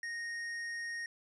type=tone with hard clipping; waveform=sine; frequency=1861 Hz; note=A#6; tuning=3 cents flat; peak=-39 dBFS; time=0.03-1.06 s; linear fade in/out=2 ms; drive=9 dB; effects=resampled to 22050 Hz